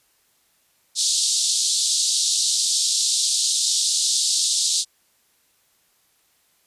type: band-pass noise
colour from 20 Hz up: pink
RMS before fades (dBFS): -21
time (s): 0.95-4.85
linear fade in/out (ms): 50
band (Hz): 3700 to 9100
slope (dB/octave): 48
effects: white hiss -63 dBFS RMS until 6.66 s + resampled to 32000 Hz